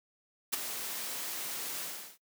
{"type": "noise with ADSR envelope", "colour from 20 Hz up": "white", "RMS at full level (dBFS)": -29, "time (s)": [0.52, 2.18], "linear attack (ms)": 18, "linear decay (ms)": 12, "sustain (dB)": -9, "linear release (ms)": 370, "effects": ["noise-tail reverb RT60 0.1 s tail -23 dB re dry", "high-pass 200 Hz 12 dB/octave"]}